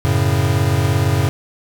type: chord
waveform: square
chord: F# minor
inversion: none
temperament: equal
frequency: 92.5 / 110 / 138.59 Hz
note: F#2 / A2 / C#3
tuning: 0 / 0 / 0 cents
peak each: -19 dBFS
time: 0.05-1.29 s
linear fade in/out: 0 ms
effects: none